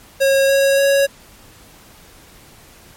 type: tone with pitch steps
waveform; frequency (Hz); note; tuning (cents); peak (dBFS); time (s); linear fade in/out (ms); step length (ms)
square; 544 / 549.4 / 554.8; C#5 / C#5 / C#5; -33 / -16 / +1; -12; 0.2-1.07; 20; 290
effects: pink hiss -45 dBFS RMS until 2.96 s + MP3 64 kbps